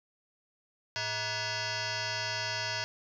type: tone with frequency modulation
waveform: sine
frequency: 1700 Hz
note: G#6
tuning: 40 cents sharp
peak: -31 dBFS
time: 0.96-2.84 s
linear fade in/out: 0 ms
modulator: 530 Hz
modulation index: 7.3
effects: none